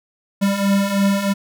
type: beating tone pair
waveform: square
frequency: 196 / 199.1 Hz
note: G3 / G3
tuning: 0 / +27 cents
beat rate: 3.1 Hz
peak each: -22 / -17 dBFS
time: 0.41-1.34 s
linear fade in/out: 20 ms
effects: none